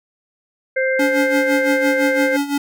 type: harmonic tone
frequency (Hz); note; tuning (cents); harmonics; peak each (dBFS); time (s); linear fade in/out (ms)
524; C5; +2; 1 / 3 / 4; -17 / -22 / -23; 0.76-2.37; 10
type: tone with tremolo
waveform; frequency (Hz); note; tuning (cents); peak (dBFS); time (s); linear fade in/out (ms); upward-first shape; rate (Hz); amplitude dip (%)
square; 284.1; C#4; +43; -16; 0.99-2.58; 5; sine; 5.9; 75
effects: none